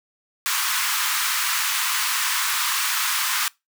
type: high-pass noise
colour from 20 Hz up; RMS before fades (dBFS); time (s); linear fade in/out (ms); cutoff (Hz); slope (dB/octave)
pink; -23; 0.46-3.48; 0; 1000; 48
effects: noise-tail reverb RT60 0.2 s tail -23 dB re dry